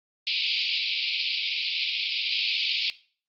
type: band-pass noise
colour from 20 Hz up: pink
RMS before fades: -27 dBFS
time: 0.27-2.9 s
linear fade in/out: 0 ms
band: 2300 to 4900 Hz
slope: 96 dB/octave
effects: noise-tail reverb RT60 0.4 s tail -18 dB re dry + Opus 24 kbps